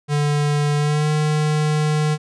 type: tone with pitch glide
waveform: square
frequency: 146.83 to 152.1 Hz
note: D3 to D#3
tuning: 0 to -39 cents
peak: -17 dBFS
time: 0.08-2.18 s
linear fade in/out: 50 ms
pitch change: +61 cents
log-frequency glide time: 0.77-1.1 s
effects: resampled to 22050 Hz